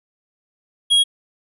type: tone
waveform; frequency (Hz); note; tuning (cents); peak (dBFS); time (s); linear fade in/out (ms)
square; 3298; G#7; -13; -12; 0.9-1.04; 20
effects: resampled to 24000 Hz